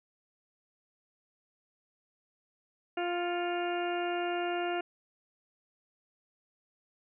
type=harmonic tone with a mistuned harmonic; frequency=350 Hz; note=F4; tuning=4 cents sharp; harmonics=1 / 2 / 3 / 4 / 5 / 6 / 7 / 8; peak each=-33 / -34 / -47 / -40 / -45 / -48 / -47 / -43 dBFS; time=2.97-4.81 s; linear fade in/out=5 ms; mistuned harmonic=6; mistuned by=+60 cents; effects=none